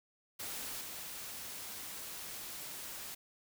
white noise with level steps, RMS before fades -42 / -45 dBFS, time 0.39-3.15 s, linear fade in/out 10 ms, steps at 0.81 s, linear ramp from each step 2 ms, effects none

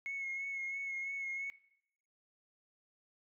sine tone with vibrato, 2180 Hz, C#7, 29 cents flat, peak -36 dBFS, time 0.06-1.5 s, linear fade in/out 0 ms, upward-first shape sine, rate 3 Hz, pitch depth 27 cents each way, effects noise-tail reverb RT60 0.7 s tail -19 dB re dry + tanh soft clip ceiling -33 dBFS

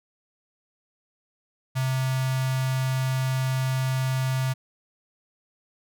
square tone with notch filter, 130.81 Hz, C3, in tune, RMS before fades -25 dBFS, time 1.75-4.54 s, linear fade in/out 20 ms, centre 380 Hz, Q 0.77, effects none

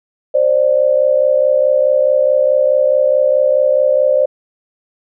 sine tone pair together, 528.3 / 593 Hz, C5 / D5, +17 / +17 cents, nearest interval major second, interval 200 cents, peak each -12 dBFS, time 0.34-4.26 s, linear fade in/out 10 ms, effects none

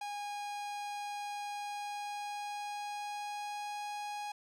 45% pulse tone with pitch glide, 821 to 828.1 Hz, G#5 to G#5, -20 to -5 cents, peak -38 dBFS, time 0.01-4.32 s, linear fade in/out 5 ms, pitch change +15 cents, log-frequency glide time 1.51-3.84 s, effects low-pass 9000 Hz 12 dB/octave + 12-bit

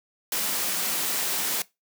white high-pass noise, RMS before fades -27 dBFS, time 0.32-1.62 s, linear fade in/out 2 ms, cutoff 150 Hz, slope 48 dB/octave, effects noise-tail reverb RT60 0.2 s tail -20 dB re dry

